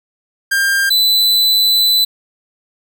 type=tone pair in turn; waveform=45% pulse; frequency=1597 / 3999 Hz; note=G6 / B7; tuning=+32 / +21 cents; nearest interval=octave + major third; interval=1589 cents; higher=second; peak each=-12 / -10 dBFS; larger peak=second; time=0.51-0.9 / 0.9-2.05 s; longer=second; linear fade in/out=10 ms; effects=none